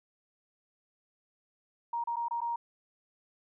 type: tone with dropouts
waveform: sine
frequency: 939 Hz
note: A#5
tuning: 12 cents sharp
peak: -30 dBFS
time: 1.93-2.56 s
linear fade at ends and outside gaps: 5 ms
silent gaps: 2.039-2.072 / 2.159-2.166 / 2.284-2.309 / 2.406-2.415 s
effects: none